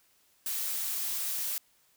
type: noise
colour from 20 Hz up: blue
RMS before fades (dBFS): -33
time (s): 0.46-1.58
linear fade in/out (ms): 2
effects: white hiss -67 dBFS RMS until 1.96 s